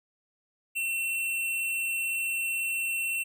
square tone with amplitude modulation, 2709 Hz, E7, 47 cents sharp, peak -27 dBFS, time 0.75-3.24 s, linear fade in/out 20 ms, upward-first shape sine, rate 256 Hz, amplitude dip 30%, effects none

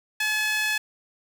sawtooth tone with high-pass filter, 856 Hz, A5, 48 cents flat, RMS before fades -25 dBFS, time 0.2-0.78 s, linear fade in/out 5 ms, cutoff 2000 Hz, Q 2.7, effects none

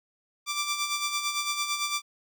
10% pulse tone with tremolo, 1174.7 Hz, D6, in tune, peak -17 dBFS, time 0.46-2.02 s, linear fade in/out 50 ms, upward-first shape sine, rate 8.9 Hz, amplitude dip 55%, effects none

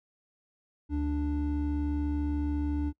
triangle tone pair together, 73.17 / 293.7 Hz, D2 / D4, -6 / 0 cents, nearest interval 2 octaves, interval 2406 cents, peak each -28 dBFS, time 0.89-2.93 s, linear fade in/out 50 ms, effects noise-tail reverb RT60 0.1 s tail -25 dB re dry

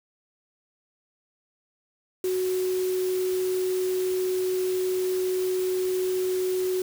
sine tone in noise, 370 Hz, F#4, in tune, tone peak -23 dBFS, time 2.24-6.82 s, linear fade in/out 2 ms, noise white, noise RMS -39 dBFS, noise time 2.24-6.82 s, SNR +13 dB, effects none

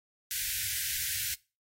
white band-stop noise, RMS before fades -33 dBFS, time 0.31-1.34 s, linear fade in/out 0 ms, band 130 to 1500 Hz, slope 96 dB/octave, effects noise-tail reverb RT60 0.3 s tail -22 dB re dry + AAC 48 kbps

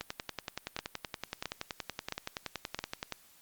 two click trains, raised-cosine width 0.2 ms, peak -18 / -17 dBFS, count 34 / 4, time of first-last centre 0.01-3.123 / 0.79-2.79 s, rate 10.6 / 1.5 Hz, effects white hiss -61 dBFS RMS until 3.41 s + Opus 48 kbps

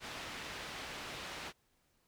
white low-pass noise, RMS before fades -45 dBFS, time 0-1.53 s, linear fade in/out 50 ms, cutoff 3200 Hz, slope 12 dB/octave, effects pink hiss -75 dBFS RMS until 2.07 s

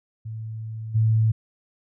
sine tone with level steps, 110.7 Hz, A2, 11 cents sharp, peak -30 / -16 dBFS, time 0.25-1.32 s, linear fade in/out 10 ms, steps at 0.94 s, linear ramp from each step 20 ms, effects none

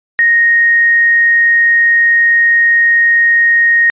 sine tone with quantisation, 1864.7 Hz, A#6, in tune, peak -6 dBFS, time 0.19-3.9 s, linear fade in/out 0 ms, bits 6, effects resampled to 8000 Hz

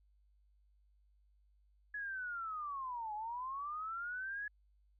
sine linear two-way sweep, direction down then up, 1698 to 830.6 to 1698 Hz, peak -39 dBFS, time 1.94-4.48 s, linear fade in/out 5 ms, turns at 3.14 s, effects added 50 Hz sine -67 dBFS peak until 4.99 s

